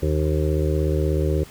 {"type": "harmonic tone", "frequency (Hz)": 76.5, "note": "D#2", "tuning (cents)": -29, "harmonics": [1, 2, 4, 5, 6, 7], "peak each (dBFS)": [-21, -25, -29, -26, -30, -30], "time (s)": [0.02, 1.44], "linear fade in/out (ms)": 10, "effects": ["pink hiss -45 dBFS RMS until 1.5 s"]}